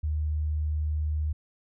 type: tone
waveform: sine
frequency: 76.3 Hz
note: D#2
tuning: 33 cents flat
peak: -25 dBFS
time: 0.03-1.33 s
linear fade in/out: 10 ms
effects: none